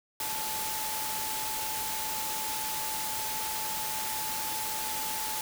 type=tone in noise; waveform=sine; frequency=870 Hz; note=A5; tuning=20 cents flat; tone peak=-37 dBFS; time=0.2-5.41 s; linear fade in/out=2 ms; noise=white; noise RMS=-34 dBFS; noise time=0.2-5.41 s; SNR=-6 dB; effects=none